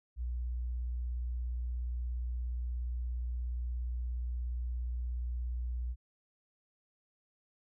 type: tone with vibrato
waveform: sine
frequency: 60.6 Hz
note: B1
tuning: 32 cents flat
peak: -33 dBFS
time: 0.16-5.96 s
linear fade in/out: 50 ms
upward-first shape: triangle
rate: 17 Hz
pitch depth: 24 cents each way
effects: none